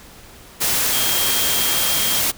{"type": "tone in noise", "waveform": "sine", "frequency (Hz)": 3223, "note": "G7", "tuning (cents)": 47, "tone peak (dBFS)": -25, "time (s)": [0.92, 2.21], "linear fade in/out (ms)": 20, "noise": "white", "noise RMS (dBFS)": -19, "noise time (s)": [0.6, 2.32], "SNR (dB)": -9, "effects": ["pink hiss -43 dBFS RMS until 2.37 s"]}